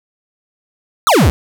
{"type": "exponential sweep", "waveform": "square", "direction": "down", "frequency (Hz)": [1412, 58.27], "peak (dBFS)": -8, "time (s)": [1.07, 1.3], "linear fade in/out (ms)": 0, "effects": []}